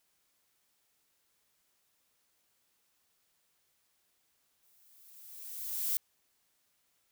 violet noise with exponential growth, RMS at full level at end -30 dBFS, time 4.63-5.97 s, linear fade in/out 0 ms, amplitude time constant 290 ms, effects white hiss -75 dBFS RMS until 7.11 s

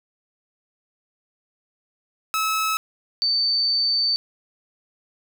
sawtooth / sine tone pair in turn, 1296 / 4559 Hz, E6 / C#8, -30 / +48 cents, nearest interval octave + minor seventh, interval 2178 cents, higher second, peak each -17 / -18 dBFS, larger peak first, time 2.34-2.77 / 3.22-4.16 s, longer second, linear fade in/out 0 ms, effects none

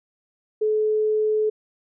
sine tone, 429.8 Hz, A4, 41 cents flat, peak -18 dBFS, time 0.61-1.5 s, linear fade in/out 10 ms, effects none

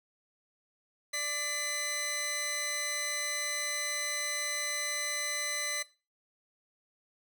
15% pulse tone pair together, 589.3 / 2018 Hz, D5 / B6, +6 / +37 cents, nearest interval octave + major sixth, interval 2131 cents, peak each -34 / -26 dBFS, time 1.13-5.83 s, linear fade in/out 10 ms, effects noise-tail reverb RT60 0.3 s tail -19 dB re dry

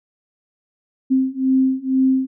sine beating tone pair, 261.6 / 263.7 Hz, C4 / C4, 0 / +14 cents, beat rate 2.1 Hz, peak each -18 / -17 dBFS, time 1.1-2.27 s, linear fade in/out 20 ms, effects none

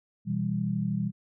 sine chord, E minor, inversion second, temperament just, 123.61 / 164.81 / 197.78 Hz, B2 / E3 / G3, +2 / 0 / +16 cents, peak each -32 / -31 / -29 dBFS, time 0.25-1.12 s, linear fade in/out 50 ms, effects none

